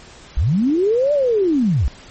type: linear two-way sweep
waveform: sine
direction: up then down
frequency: 49.43 to 599 to 49.43 Hz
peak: -13 dBFS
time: 0.37-1.88 s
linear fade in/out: 0 ms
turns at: 1.13 s
effects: pink hiss -42 dBFS RMS until 2.1 s + MP3 32 kbps